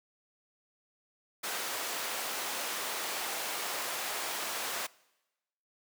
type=high-pass noise; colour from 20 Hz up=pink; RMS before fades=-36 dBFS; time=1.43-4.87 s; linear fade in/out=10 ms; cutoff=590 Hz; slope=12 dB/octave; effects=noise-tail reverb RT60 1.0 s tail -23 dB re dry